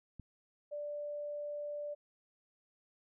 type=click; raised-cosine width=5 ms; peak=-35 dBFS; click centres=0.197 s
type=tone; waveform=sine; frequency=587.3 Hz; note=D5; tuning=in tune; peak=-38 dBFS; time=0.71-1.95 s; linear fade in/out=20 ms
effects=none